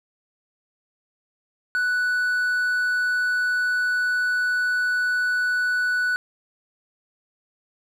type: tone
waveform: triangle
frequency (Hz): 1483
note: F#6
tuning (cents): +4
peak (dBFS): -18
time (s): 1.75-6.16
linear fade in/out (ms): 0
effects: none